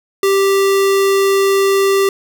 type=tone; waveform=square; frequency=392 Hz; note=G4; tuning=in tune; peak=-11 dBFS; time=0.23-2.09 s; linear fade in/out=2 ms; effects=none